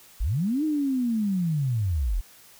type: linear two-way sweep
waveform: sine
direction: up then down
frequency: 34.65 to 314.9 to 34.65 Hz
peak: -22 dBFS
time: 0.2-2.21 s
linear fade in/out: 10 ms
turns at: 0.64 s
effects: white hiss -52 dBFS RMS until 2.59 s